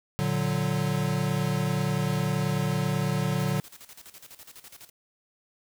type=chord; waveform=square; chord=Bb augmented; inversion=none; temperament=equal; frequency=116.54 / 146.83 / 185 Hz; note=Bb2 / D3 / F#3; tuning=0 / 0 / 0 cents; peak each=-32 / -28 / -30 dBFS; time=0.19-3.6 s; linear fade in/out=0 ms
type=noise with tremolo; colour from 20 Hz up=white; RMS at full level=-46 dBFS; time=3.39-4.9 s; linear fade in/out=10 ms; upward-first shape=square; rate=12 Hz; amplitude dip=75%
effects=none